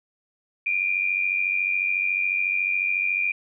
sine tone pair together, 2364 / 2458 Hz, D7 / D#7, +11 / -22 cents, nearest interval minor second, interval 67 cents, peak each -24 dBFS, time 0.66-3.32 s, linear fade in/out 5 ms, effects none

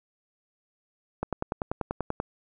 click train, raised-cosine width 1 ms, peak -14 dBFS, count 11, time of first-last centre 1.23-2.201 s, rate 10.3 Hz, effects none

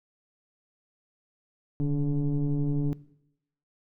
sine tone with frequency modulation, 146.83 Hz, D3, in tune, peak -22 dBFS, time 1.8-2.93 s, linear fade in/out 0 ms, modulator 141 Hz, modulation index 1.1, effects noise-tail reverb RT60 0.8 s tail -20 dB re dry + tanh soft clip ceiling -20 dBFS

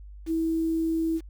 sine tone with quantisation, 325.3 Hz, E4, 23 cents flat, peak -23 dBFS, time 0.26-1.21 s, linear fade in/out 50 ms, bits 8, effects added 50 Hz sine -41 dBFS peak until 1.29 s

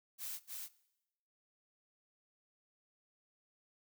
blue noise with echo, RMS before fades -43 dBFS, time 0.18-0.4 s, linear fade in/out 50 ms, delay 290 ms, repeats 1, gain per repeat -2 dB, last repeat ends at 0.69 s, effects noise-tail reverb RT60 0.9 s tail -20 dB re dry

